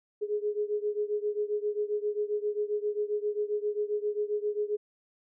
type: beating tone pair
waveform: sine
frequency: 415.3 / 422.8 Hz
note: G#4 / G#4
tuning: 0 / +31 cents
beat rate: 7.5 Hz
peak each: -30 / -32 dBFS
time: 0.21-4.77 s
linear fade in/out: 20 ms
effects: none